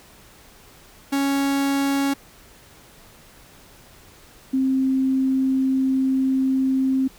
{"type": "tone pair in turn", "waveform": ["45% pulse", "sine"], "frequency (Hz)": [277.2, 264.3], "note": ["C#4", "C4"], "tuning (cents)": [0, 18], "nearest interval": "minor second", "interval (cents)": 82, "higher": "first", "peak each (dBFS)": [-19, -17], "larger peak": "second", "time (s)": [[1.12, 2.14], [4.53, 7.08]], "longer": "second", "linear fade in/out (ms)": 10, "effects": ["pink hiss -49 dBFS RMS until 7.18 s"]}